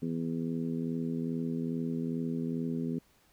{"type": "harmonic tone", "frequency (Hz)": 82.41, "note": "E2", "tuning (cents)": 0, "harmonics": [2, 3, 4, 5, 6], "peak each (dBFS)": [-35, -33, -43, -41, -51], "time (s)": [0.02, 2.99], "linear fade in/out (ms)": 5, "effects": ["pink hiss -66 dBFS RMS until 3.32 s"]}